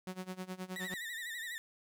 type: tone with tremolo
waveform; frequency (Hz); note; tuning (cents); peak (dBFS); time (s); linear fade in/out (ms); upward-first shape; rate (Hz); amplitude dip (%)
sawtooth; 185; F#3; 0; -34; 0.07-0.94; 0; sine; 9.5; 90
type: tone with vibrato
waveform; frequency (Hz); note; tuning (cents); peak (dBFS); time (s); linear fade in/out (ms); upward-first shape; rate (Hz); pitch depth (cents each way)
35% pulse; 1871; A#6; +6; -38; 0.76-1.58; 0; sine; 12; 87
effects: none